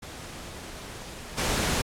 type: noise with level steps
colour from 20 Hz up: pink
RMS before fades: -41 / -26 dBFS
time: 0.02-1.82 s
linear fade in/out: 10 ms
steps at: 1.37 s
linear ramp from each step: 20 ms
effects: low-pass 10000 Hz 12 dB/octave + AAC 64 kbps